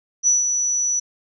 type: tone with ADSR envelope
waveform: sine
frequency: 5920 Hz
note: F#8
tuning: in tune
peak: -12 dBFS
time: 0.23-1 s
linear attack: 42 ms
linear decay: 160 ms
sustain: -6 dB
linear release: 11 ms
effects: none